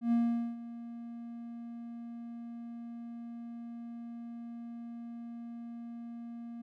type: tone with ADSR envelope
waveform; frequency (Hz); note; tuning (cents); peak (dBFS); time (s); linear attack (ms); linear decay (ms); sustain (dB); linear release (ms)
triangle; 234.4; A#3; +10; -22; 0.01-6.62; 110; 440; -17; 9
effects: none